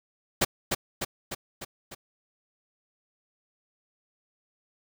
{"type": "noise with echo", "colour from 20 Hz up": "pink", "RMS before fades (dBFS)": -22, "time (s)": [0.41, 0.45], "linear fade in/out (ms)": 10, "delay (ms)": 300, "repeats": 5, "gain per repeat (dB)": -4, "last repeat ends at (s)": 1.95, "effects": []}